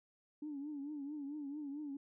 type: tone with vibrato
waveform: sine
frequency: 289.7 Hz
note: D4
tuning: 24 cents flat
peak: -40 dBFS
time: 0.42-1.97 s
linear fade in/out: 5 ms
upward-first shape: triangle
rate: 4.5 Hz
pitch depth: 110 cents each way
effects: tanh soft clip ceiling -36 dBFS